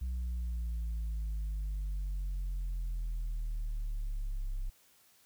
sine exponential sweep, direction down, 63 to 32.67 Hz, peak -30 dBFS, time 0.01-4.7 s, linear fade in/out 10 ms, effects tanh soft clip ceiling -32 dBFS + white hiss -65 dBFS RMS until 5.25 s

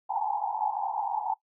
pink band-pass noise, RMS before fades -30 dBFS, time 0.09-1.34 s, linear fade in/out 10 ms, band 790 to 910 Hz, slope 96 dB/octave, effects noise-tail reverb RT60 0.1 s tail -19 dB re dry

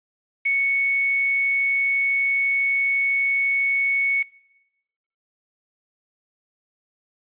sine tone with quantisation, 2217 Hz, C#7, in tune, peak -18 dBFS, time 0.45-4.23 s, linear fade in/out 10 ms, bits 6, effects noise-tail reverb RT60 1.0 s tail -23 dB re dry + resampled to 8000 Hz

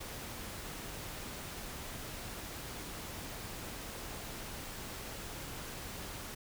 pink noise, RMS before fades -44 dBFS, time 0-6.35 s, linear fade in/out 10 ms, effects none

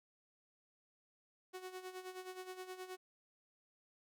sawtooth tone with tremolo, 370 Hz, F#4, in tune, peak -40 dBFS, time 1.53-2.97 s, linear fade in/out 20 ms, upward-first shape sine, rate 9.5 Hz, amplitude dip 70%, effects none

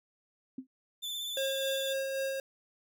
sine tone with exponential decay, 260.5 Hz, C4, 7 cents flat, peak -33 dBFS, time 0.58-0.67 s, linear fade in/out 5 ms, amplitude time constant 19 ms
40% pulse tone with vibrato, 3520 Hz, A7, in tune, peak -34 dBFS, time 1.02-1.94 s, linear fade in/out 20 ms, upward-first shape sine, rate 16 Hz, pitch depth 32 cents each way
square tone with tremolo, 539 Hz, C#5, 49 cents flat, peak -31 dBFS, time 1.37-2.4 s, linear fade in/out 2 ms, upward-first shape sine, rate 3.8 Hz, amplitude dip 30%
effects none

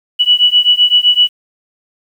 sine beating tone pair, 2944 / 2951.8 Hz, F#7 / F#7, -9 / -5 cents, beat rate 7.8 Hz, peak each -10 dBFS, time 0.19-1.29 s, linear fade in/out 20 ms, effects 7-bit

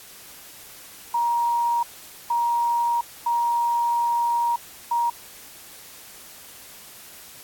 sine tone bursts at uneven times, 944 Hz, A#5, 22 cents sharp, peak -19 dBFS, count 4, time 1.14-1.83 / 2.3-3.01 / 3.26-4.56 / 4.91-5.1 s, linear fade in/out 5 ms, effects white hiss -44 dBFS RMS until 7.43 s + AAC 64 kbps

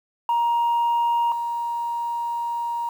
sine tone pair in turn, 941 / 941 Hz, A#5 / A#5, +16 / +16 cents, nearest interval unison, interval 0 cents, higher neither, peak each -16 / -23 dBFS, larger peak first, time 0.29-1.32 / 1.32-2.89 s, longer second, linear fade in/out 2 ms, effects tanh soft clip ceiling -16 dBFS + 8-bit

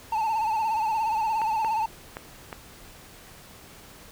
triangle tone with vibrato, 880 Hz, A5, in tune, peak -21 dBFS, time 0.12-1.86 s, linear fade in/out 5 ms, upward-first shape sine, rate 17 Hz, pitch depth 69 cents each way
clicks, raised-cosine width 0.5 ms, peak -19 dBFS, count 4, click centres 1.417 / 1.647 / 2.169 / 2.528 s
effects pink hiss -48 dBFS RMS until 4.11 s

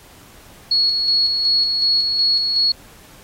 sine tone with tremolo, 4346 Hz, C#8, 35 cents flat, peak -13 dBFS, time 0.71-2.72 s, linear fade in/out 5 ms, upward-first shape square, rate 2.7 Hz, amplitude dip 35%, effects pink hiss -46 dBFS RMS until 3.23 s + AAC 48 kbps

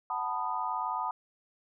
sine chord, B dominant seventh, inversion second, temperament just, 740.8 / 889 / 987.8 / 1234.7 Hz, F#5 / A5 / B5 / D#6, +2 / +18 / 0 / -14 cents, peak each -38 / -35 / -34 / -36 dBFS, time 0.1-1.11 s, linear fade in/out 2 ms, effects none

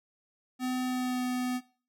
square tone with pitch glide, 253.8 to 250.6 Hz, B3 to B3, +47 to +25 cents, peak -30 dBFS, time 0.59-1.61 s, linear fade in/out 50 ms, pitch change -22 cents, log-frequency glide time 0.84-1.23 s, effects noise-tail reverb RT60 0.4 s tail -19 dB re dry

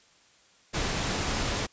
pink noise, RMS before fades -29 dBFS, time 0.73-1.67 s, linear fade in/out 20 ms, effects white hiss -60 dBFS RMS until 1.72 s + resampled to 16000 Hz

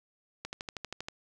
click train, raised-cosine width 0.2 ms, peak -20 dBFS, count 9, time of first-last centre 0.45-1.085 s, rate 12.6 Hz, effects none

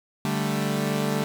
sawtooth chord, D suspended fourth, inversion none, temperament equal, 146.83 / 196 / 220 Hz, D3 / G3 / A3, 0 / 0 / 0 cents, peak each -24 dBFS, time 0.25-1.24 s, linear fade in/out 0 ms, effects 7-bit

